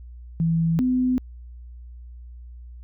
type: tone pair in turn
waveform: sine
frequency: 164.81 / 253.6 Hz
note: E3 / B3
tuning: 0 / +46 cents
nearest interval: perfect fifth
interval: 746 cents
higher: second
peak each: -18 dBFS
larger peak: neither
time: 0.4-0.79 / 0.79-1.18 s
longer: neither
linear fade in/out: 0 ms
effects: added 60 Hz sine -38 dBFS peak until 2.83 s